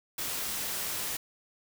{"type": "noise", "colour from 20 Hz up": "white", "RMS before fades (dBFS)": -34, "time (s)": [0.18, 1.17], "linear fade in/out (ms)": 5, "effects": []}